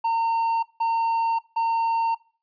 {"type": "tone bursts", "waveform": "triangle", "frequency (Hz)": 914, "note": "A#5", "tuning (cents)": -34, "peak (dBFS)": -18, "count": 3, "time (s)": [0.04, 2.15], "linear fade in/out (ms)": 10, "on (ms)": 590, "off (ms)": 170, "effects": ["noise-tail reverb RT60 0.4 s tail -22 dB re dry", "resampled to 11025 Hz"]}